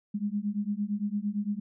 sine beating tone pair, 201.6 / 210.4 Hz, G3 / G#3, +49 / +23 cents, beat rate 8.8 Hz, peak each -31 dBFS, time 0.14-1.6 s, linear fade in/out 10 ms, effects none

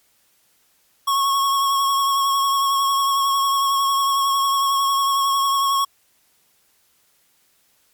square tone with vibrato, 1100 Hz, C#6, 14 cents flat, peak -17 dBFS, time 1.07-5.85 s, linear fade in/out 10 ms, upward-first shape triangle, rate 11 Hz, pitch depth 29 cents each way, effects white hiss -61 dBFS RMS until 7.93 s + MP3 96 kbps

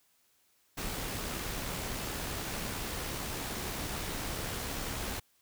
pink noise with amplitude modulation, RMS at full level -36 dBFS, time 0.77-5.2 s, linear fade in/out 10 ms, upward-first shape sine, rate 70.8 Hz, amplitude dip 25%, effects white hiss -70 dBFS RMS until 5.41 s

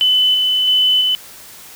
sine tone with tremolo, 3015 Hz, F#7, 32 cents sharp, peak -10 dBFS, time 0.01-1.15 s, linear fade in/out 0 ms, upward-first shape square, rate 1.5 Hz, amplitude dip 25%, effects white hiss -38 dBFS RMS until 1.75 s

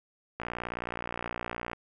click train, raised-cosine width 0.5 ms, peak -19 dBFS, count 80, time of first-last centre 0.4-1.732 s, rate 59.3 Hz, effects none

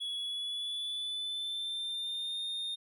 triangle tone with pitch glide, 3372 to 3656 Hz, G#7 to A#7, +26 to -34 cents, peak -33 dBFS, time 0-2.76 s, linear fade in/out 20 ms, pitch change +140 cents, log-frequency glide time 0.18-2.42 s, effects none

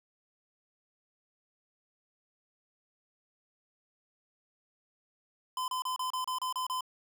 square tone bursts, 1021 Hz, C6, 43 cents flat, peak -32 dBFS, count 9, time 5.57-6.808 s, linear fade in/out 2 ms, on 110 ms, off 31 ms, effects none

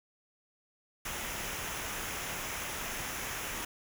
pink noise with comb filter, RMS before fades -38 dBFS, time 1.05-3.65 s, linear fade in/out 5 ms, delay 0.23 ms, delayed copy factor -0.55, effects none

